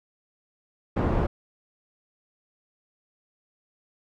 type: low-pass noise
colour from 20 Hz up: pink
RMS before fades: -24 dBFS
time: 0.96-1.27 s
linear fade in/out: 10 ms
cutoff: 850 Hz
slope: 12 dB/octave
effects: none